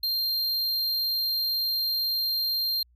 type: tone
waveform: square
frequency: 4186 Hz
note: C8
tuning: in tune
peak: -25 dBFS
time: 0.03-2.83 s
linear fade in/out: 5 ms
effects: added 60 Hz sine -58 dBFS peak until 2.95 s